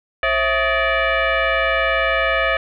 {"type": "tone with frequency modulation", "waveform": "sine", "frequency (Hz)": 537, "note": "C5", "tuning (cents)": 45, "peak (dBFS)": -15, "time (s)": [0.23, 2.57], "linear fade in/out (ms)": 2, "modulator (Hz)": 597, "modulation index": 3.5, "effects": []}